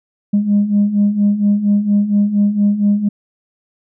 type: beating tone pair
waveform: sine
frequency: 201.8 / 206.1 Hz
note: G#3 / G#3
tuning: -49 / -13 cents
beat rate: 4.3 Hz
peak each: -16 / -11 dBFS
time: 0.33-3.09 s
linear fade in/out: 10 ms
effects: tanh soft clip ceiling -6 dBFS